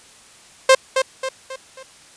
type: tone with echo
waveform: sawtooth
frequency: 527 Hz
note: C5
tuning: 12 cents sharp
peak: -4 dBFS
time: 0.69-0.75 s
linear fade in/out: 5 ms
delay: 270 ms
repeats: 4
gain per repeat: -7 dB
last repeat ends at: 1.83 s
effects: white hiss -47 dBFS RMS until 2.16 s + resampled to 22050 Hz